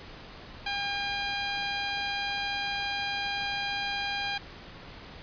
10% pulse tone, 805 Hz, G5, 46 cents sharp, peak -21 dBFS, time 0.66-4.38 s, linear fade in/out 5 ms, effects pink hiss -46 dBFS RMS until 5.22 s + resampled to 11025 Hz

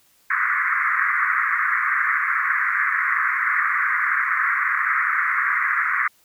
white band-pass noise, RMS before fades -21 dBFS, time 0.3-6.08 s, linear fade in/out 5 ms, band 1100 to 2100 Hz, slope 96 dB/octave, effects white hiss -59 dBFS RMS until 6.24 s

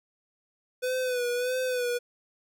square tone with vibrato, 498.5 Hz, B4, 16 cents sharp, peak -27 dBFS, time 0.82-1.99 s, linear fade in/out 20 ms, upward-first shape sine, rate 1.6 Hz, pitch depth 52 cents each way, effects none

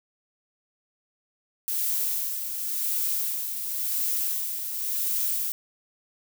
violet noise with tremolo, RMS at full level -26 dBFS, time 1.68-5.52 s, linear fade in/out 0 ms, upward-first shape sine, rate 0.93 Hz, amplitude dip 50%, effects none

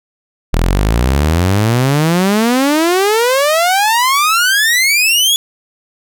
sawtooth exponential sweep, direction up, 38.85 to 3427 Hz, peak -6 dBFS, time 0.53-5.36 s, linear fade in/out 0 ms, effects none

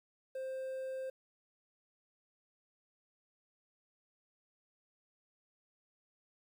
triangle tone with quantisation, 525 Hz, C5, 6 cents sharp, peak -36 dBFS, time 0.35-1.1 s, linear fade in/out 5 ms, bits 11, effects none

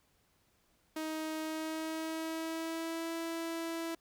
sawtooth tone with pitch glide, 314.4 to 330.6 Hz, D#4 to E4, +18 to +5 cents, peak -32 dBFS, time 0.96-3.95 s, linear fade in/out 5 ms, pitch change +87 cents, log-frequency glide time 1.43-3.13 s, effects pink hiss -72 dBFS RMS until 4 s

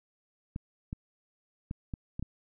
clicks, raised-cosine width 5 ms, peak -23 dBFS, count 6, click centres 0.561 / 0.929 / 1.711 / 1.938 / 2.195 / 2.226 s, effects none

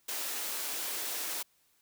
white high-pass noise, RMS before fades -36 dBFS, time 0.08-1.43 s, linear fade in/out 10 ms, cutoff 280 Hz, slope 24 dB/octave, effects white hiss -70 dBFS RMS until 1.81 s

